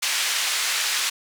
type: band-pass noise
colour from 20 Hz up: pink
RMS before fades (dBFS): -24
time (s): 0.02-1.1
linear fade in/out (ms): 10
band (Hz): 1900 to 8700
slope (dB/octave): 12
effects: none